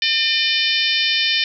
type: harmonic tone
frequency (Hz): 603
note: D5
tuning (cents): +46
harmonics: 3 / 4 / 5 / 6 / 7 / 8 / 9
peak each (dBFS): -25 / -22 / -21 / -22 / -26 / -25 / -27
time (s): 0.02-1.44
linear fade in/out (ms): 2
effects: none